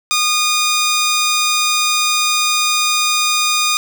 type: tone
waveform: 10% pulse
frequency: 1225 Hz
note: D#6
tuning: 27 cents flat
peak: -5 dBFS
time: 0.11-3.77 s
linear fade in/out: 0 ms
effects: none